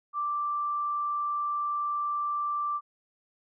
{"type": "tone", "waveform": "sine", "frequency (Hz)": 1174.7, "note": "D6", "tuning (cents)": 0, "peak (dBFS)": -27, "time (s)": [0.13, 2.81], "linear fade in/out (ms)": 50, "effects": []}